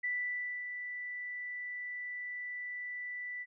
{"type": "tone with ADSR envelope", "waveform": "sine", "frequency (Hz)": 1975.5, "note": "B6", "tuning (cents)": 0, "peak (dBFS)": -31, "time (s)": [0.03, 3.46], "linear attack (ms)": 15, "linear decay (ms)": 590, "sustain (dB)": -7, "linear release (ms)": 44, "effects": []}